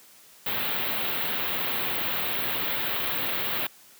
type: band-stop noise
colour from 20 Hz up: white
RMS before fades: -28 dBFS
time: 0.46-3.67 s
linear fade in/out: 5 ms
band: 3900 to 14000 Hz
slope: 48 dB/octave
effects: white hiss -53 dBFS RMS until 3.99 s + high-pass 100 Hz 12 dB/octave